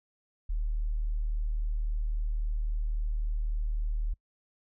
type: tone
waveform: sine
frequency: 38.16 Hz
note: D#1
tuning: 33 cents flat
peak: -27 dBFS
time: 0.49-4.14 s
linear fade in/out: 10 ms
effects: noise-tail reverb RT60 0.1 s tail -26 dB re dry